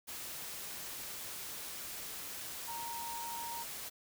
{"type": "tone in noise", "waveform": "sine", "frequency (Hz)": 932.3, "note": "A#5", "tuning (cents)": 0, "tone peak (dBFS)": -41, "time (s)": [2.67, 3.64], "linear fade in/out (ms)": 20, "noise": "white", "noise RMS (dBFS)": -44, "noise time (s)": [0.07, 3.9], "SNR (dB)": 0, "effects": []}